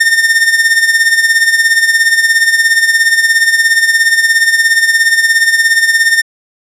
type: tone with tremolo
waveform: 45% pulse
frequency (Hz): 1817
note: A#6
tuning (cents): -45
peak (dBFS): -4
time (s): 0-6.22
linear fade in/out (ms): 10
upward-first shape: sine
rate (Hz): 17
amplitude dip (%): 65
effects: low-pass 12000 Hz 12 dB/octave